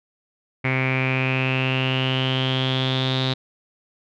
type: tone with low-pass filter sweep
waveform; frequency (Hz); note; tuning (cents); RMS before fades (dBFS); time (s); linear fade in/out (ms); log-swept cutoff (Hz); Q
sawtooth; 130.81; C3; 0; -22; 0.64-3.34; 10; 2200 to 3800; 9.6
effects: none